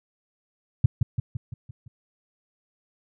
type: tone with echo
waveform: sine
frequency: 118.3 Hz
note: A#2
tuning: 26 cents sharp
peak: -10 dBFS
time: 0.84-0.86 s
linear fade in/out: 5 ms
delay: 170 ms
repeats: 6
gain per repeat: -5 dB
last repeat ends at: 1.88 s
effects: none